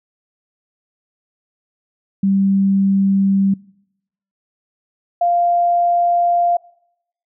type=tone pair in turn; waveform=sine; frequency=195.4 / 696.3 Hz; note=G3 / F5; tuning=-5 / -5 cents; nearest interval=octave + minor seventh; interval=2200 cents; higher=second; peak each=-12 dBFS; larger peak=neither; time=2.23-3.54 / 5.21-6.57 s; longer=second; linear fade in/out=5 ms; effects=noise-tail reverb RT60 0.8 s tail -24 dB re dry